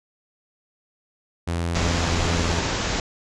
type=tone with pitch glide; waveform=sawtooth; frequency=85 to 84.32 Hz; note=F2 to E2; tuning=-46 to +40 cents; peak=-19 dBFS; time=1.47-2.6 s; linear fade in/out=10 ms; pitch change=-14 cents; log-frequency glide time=1.66-2.47 s
type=low-pass noise; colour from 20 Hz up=pink; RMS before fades=-25 dBFS; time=1.75-3 s; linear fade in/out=2 ms; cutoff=7400 Hz; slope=96 dB/octave
effects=resampled to 24000 Hz